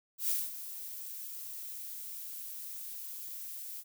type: noise with ADSR envelope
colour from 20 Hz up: violet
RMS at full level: -30 dBFS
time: 0.18-3.84 s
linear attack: 110 ms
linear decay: 210 ms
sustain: -13 dB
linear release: 47 ms
effects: none